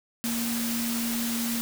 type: tone in noise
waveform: sine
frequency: 233.2 Hz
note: A#3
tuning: 1 cent sharp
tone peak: -28 dBFS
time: 0.24-1.61 s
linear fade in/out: 0 ms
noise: white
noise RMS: -32 dBFS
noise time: 0.24-1.61 s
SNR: +1 dB
effects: none